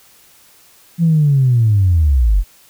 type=linear sweep; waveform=sine; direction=down; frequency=171.8 to 41.2 Hz; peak=-8 dBFS; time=0.98-2.44 s; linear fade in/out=50 ms; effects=tanh soft clip ceiling -4 dBFS + white hiss -48 dBFS RMS until 2.69 s